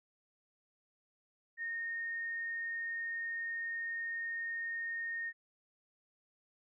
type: tone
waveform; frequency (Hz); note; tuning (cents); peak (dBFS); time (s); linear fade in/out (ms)
sine; 1844; A#6; -19; -36; 1.57-5.33; 50
effects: none